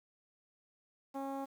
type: tone with low-pass filter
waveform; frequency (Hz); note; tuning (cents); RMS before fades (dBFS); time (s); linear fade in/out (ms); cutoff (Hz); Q
sawtooth; 272.9; C#4; -27; -40; 1.14-1.46; 20; 900; 2.8
effects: 10-bit